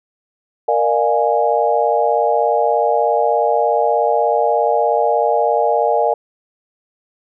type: chord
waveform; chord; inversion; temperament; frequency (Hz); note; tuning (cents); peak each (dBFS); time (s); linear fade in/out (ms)
sine; Bb dominant seventh; none; equal with one note detuned; 466.2 / 601.8 / 698.5 / 830.6; Bb4 / D5 / F5 / Ab5; 0 / +42 / 0 / 0; -18; 0.68-6.14; 5
effects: none